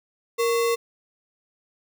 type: tone with sample-and-hold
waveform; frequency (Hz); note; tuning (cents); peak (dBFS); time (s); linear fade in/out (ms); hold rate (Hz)
sine; 466.2; A#4; 0; -19; 0.38-0.76; 20; 1575
effects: none